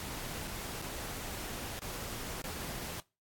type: noise with dropouts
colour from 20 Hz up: pink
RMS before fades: -41 dBFS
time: 0-3 s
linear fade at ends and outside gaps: 0 ms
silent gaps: 0.474-0.478 / 0.816-0.822 / 1.791-1.819 / 2.416-2.441 s
effects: noise-tail reverb RT60 0.3 s tail -24 dB re dry + AAC 64 kbps